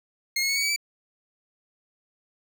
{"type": "tone with pitch steps", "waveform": "20% pulse", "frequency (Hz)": [2142, 2176, 2210, 2245, 2280, 2316], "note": ["C7", "C#7", "C#7", "C#7", "C#7", "D7"], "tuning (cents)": [40, -33, -6, 21, 48, -25], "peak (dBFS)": -18, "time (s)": [0.36, 0.762], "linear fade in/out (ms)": 5, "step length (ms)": 67, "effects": []}